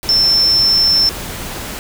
sine tone in noise, 5350 Hz, E8, 25 cents sharp, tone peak -9 dBFS, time 0.09-1.09 s, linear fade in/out 0 ms, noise pink, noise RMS -26 dBFS, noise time 0.03-1.79 s, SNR +14 dB, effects none

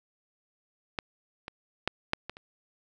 clicks, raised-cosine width 0.3 ms, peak -14 / -22 / -10 / -9 / -20 / -30 dBFS, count 6, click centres 0.988 / 1.481 / 1.876 / 2.134 / 2.296 / 2.369 s, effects none

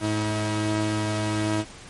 sawtooth tone pair together, 107.1 / 320 Hz, A2 / D#4, -46 / +49 cents, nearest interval octave + perfect fifth, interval 1895 cents, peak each -22 dBFS, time 0-1.65 s, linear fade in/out 50 ms, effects pink hiss -44 dBFS RMS until 1.89 s + MP3 48 kbps

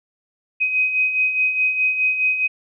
sine beating tone pair, 2514 / 2518.8 Hz, D#7 / D#7, +17 / +21 cents, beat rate 4.8 Hz, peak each -25 / -17 dBFS, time 0.6-2.48 s, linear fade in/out 20 ms, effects none

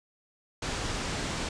pink low-pass noise, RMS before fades -33 dBFS, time 0.62-1.49 s, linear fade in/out 5 ms, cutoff 8200 Hz, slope 24 dB/octave, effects resampled to 22050 Hz

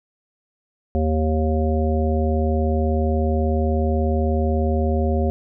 harmonic tone, 78.2 Hz, D#2, 9 cents sharp, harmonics 1 / 3 / 5 / 7 / 9, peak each -19 / -24 / -26 / -27 / -29 dBFS, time 0.95-5.3 s, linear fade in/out 0 ms, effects none

